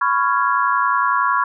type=chord; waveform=sine; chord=C# dominant seventh; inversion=third; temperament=just; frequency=997.9 / 1108.7 / 1385.9 / 1663.1 Hz; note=B5 / C#6 / E#6 / G#6; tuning=+18 / 0 / -14 / +2 cents; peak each=-20 / -18 / -21 / -24 dBFS; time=0.01-1.44 s; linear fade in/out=5 ms; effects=none